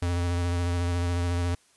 square tone with vibrato, 87.31 Hz, F2, in tune, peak -25 dBFS, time 0.02-1.55 s, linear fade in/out 5 ms, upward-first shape sine, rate 14 Hz, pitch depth 24 cents each way, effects white hiss -62 dBFS RMS until 1.76 s + resampled to 24000 Hz

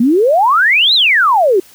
sine exponential two-way sweep, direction up then down, 221.7 to 4186 to 352 Hz, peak -7 dBFS, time 0-1.6 s, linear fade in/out 5 ms, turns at 0.94 s, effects white hiss -43 dBFS RMS until 1.74 s

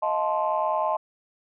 sine chord, F dominant seventh, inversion third, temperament just, 628.6 / 698.5 / 873.1 / 1047.7 Hz, Eb5 / F5 / A5 / C6, +18 / 0 / -14 / +2 cents, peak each -26 / -31 / -26 / -27 dBFS, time 0.02-0.97 s, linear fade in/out 10 ms, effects tanh soft clip ceiling -13 dBFS

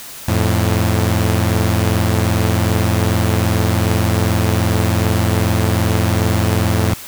sawtooth tone pair together, 86.8 / 109.36 Hz, F2 / A2, -10 / -10 cents, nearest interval major third, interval 400 cents, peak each -12 dBFS, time 0.28-6.94 s, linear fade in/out 5 ms, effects white hiss -33 dBFS RMS until 7.07 s

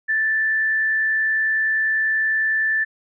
sine tone with frequency modulation, 1760 Hz, A6, in tune, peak -17 dBFS, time 0.08-2.85 s, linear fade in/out 20 ms, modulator 70.5 Hz, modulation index 0.28, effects none

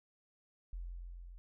sine tone with level ramp, 43.65 Hz, F1, in tune, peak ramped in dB -39 to -49 dBFS, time 0.73-1.38 s, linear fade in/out 0 ms, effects none

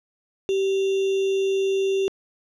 sine tone with sample-and-hold, 388 Hz, G4, 18 cents flat, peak -19 dBFS, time 0.49-2.08 s, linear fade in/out 0 ms, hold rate 3150 Hz, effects low-pass 5000 Hz 12 dB/octave

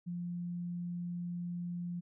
sine tone, 174.7 Hz, F3, 1 cent sharp, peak -36 dBFS, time 0.06-2.01 s, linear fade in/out 20 ms, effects none

